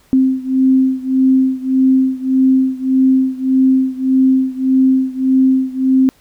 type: beating tone pair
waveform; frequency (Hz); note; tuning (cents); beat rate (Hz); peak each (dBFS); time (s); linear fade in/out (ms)
sine; 261.6 / 263.3; C4 / C4; 0 / +11; 1.7; -12 / -14; 0.13-6.09; 0
effects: pink hiss -52 dBFS RMS until 6.2 s